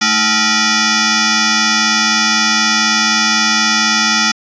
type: tone with frequency modulation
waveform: sine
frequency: 1830 Hz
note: A#6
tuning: 32 cents flat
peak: -9 dBFS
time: 0.01-4.32 s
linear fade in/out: 10 ms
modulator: 537 Hz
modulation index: 8
effects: tanh soft clip ceiling -5 dBFS + resampled to 16000 Hz